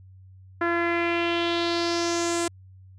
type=tone with low-pass filter sweep; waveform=sawtooth; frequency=341.1 Hz; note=F4; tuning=41 cents flat; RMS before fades=-25 dBFS; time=0.61-2.48 s; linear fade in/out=5 ms; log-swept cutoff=1600 to 8400 Hz; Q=3.4; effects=added 94 Hz sine -46 dBFS peak until 2.98 s

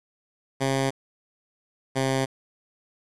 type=tone pair in turn; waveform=10% pulse; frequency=134.9 / 133.27 Hz; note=C#3 / C3; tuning=-47 / +32 cents; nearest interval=unison; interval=21 cents; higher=first; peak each=-14 dBFS; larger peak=neither; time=0.6-0.91 / 1.95-2.26 s; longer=neither; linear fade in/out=20 ms; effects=resampled to 24000 Hz + 8-bit

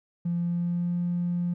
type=tone with pitch glide; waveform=triangle; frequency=172.2 to 174.81 Hz; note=F3 to F3; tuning=-24 to +2 cents; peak=-21 dBFS; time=0.25-1.54 s; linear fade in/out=10 ms; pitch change=+26 cents; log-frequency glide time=0.37-0.96 s; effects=tanh soft clip ceiling -22 dBFS

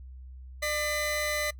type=tone pair together; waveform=sawtooth; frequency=599.7 / 2017 Hz; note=D5 / B6; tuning=+36 / +36 cents; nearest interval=octave + major sixth; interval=2100 cents; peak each=-27 dBFS; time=0.62-1.51 s; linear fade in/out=10 ms; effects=noise-tail reverb RT60 0.1 s tail -22 dB re dry + added 64 Hz sine -42 dBFS peak until 1.59 s

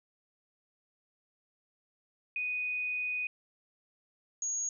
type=tone pair in turn; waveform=sine; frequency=2486 / 6637 Hz; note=D#7 / G#8; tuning=-2 / -2 cents; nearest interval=octave + perfect fourth; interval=1700 cents; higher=second; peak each=-31 / -31 dBFS; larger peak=neither; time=2.36-3.27 / 4.42-4.69 s; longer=first; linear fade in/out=2 ms; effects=none

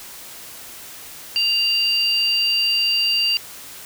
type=tone pair together; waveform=sine; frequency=2794 / 4689 Hz; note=F7 / D8; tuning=0 / -4 cents; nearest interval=major sixth; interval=896 cents; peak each=-19 dBFS; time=1.36-3.37 s; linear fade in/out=0 ms; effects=white hiss -38 dBFS RMS until 3.85 s

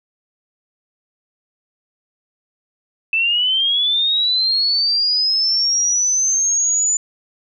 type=linear sweep; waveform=sine; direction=up; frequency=2625 to 7040 Hz; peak=-14 dBFS; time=3.13-6.97 s; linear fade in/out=2 ms; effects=none

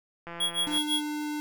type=click train; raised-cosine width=0.5 ms; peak=-25 dBFS; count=87; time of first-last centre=0.27-0.776 s; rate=170 Hz
type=tone with tremolo; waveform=square; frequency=3322 Hz; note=G#7; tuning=in tune; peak=-24 dBFS; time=0.4-1.02 s; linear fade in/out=5 ms; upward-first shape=sine; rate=6 Hz; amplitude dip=95%
type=tone; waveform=square; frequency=299.4 Hz; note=D4; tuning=33 cents sharp; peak=-31 dBFS; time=0.67-1.4 s; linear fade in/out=0 ms
effects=none

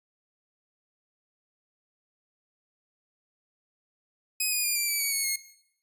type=tone with pitch steps; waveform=5% pulse; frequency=2518 / 2463 / 2410 / 2358 / 2306 / 2256 / 2207 / 2159 Hz; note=D#7 / D#7 / D7 / D7 / D7 / C#7 / C#7 / C#7; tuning=+20 / -18 / +44 / +6 / -32 / +30 / -8 / -46 cents; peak=-16 dBFS; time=4.4-5.36 s; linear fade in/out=5 ms; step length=120 ms; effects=noise-tail reverb RT60 0.7 s tail -17 dB re dry + resampled to 32000 Hz

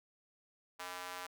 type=tone with high-pass filter; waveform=square; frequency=90.5 Hz; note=F#2; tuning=38 cents flat; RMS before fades=-45 dBFS; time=0.79-1.27 s; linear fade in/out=10 ms; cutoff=960 Hz; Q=1.2; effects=none

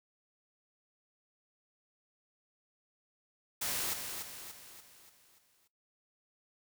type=noise with echo; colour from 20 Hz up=white; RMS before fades=-35 dBFS; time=3.61-3.94 s; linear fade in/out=10 ms; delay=290 ms; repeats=6; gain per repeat=-6 dB; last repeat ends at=5.68 s; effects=noise-tail reverb RT60 0.2 s tail -19 dB re dry

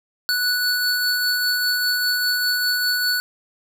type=tone pair together; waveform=square; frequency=1480 / 4435 Hz; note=F#6 / C#8; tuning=0 / 0 cents; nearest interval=octave + perfect fifth; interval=1900 cents; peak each=-22 dBFS; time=0.29-3.2 s; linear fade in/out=0 ms; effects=none

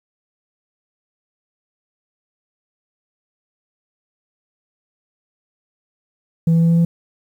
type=tone with pitch steps; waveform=sine; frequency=164.81 / 165.76 / 166.72 / 167.69 / 168.66 Hz; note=E3 / E3 / E3 / E3 / E3; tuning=0 / +10 / +20 / +30 / +40 cents; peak=-8 dBFS; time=6.47-6.85 s; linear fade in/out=5 ms; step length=76 ms; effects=tanh soft clip ceiling -10 dBFS + 8-bit

